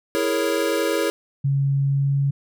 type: chord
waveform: square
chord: A# half-diminished seventh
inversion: second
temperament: equal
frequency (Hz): 329.6 / 415.3 / 466.2 / 554.4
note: E4 / G#4 / A#4 / C#5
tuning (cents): 0 / 0 / 0 / 0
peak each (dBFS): -26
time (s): 0.15-1.1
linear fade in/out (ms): 0
type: tone with pitch glide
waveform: sine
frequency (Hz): 138.59 to 139.47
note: C#3 to C#3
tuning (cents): 0 to +11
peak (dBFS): -17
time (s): 1.44-2.31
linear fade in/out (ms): 10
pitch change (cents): +11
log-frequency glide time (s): 1.81-2.17
effects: none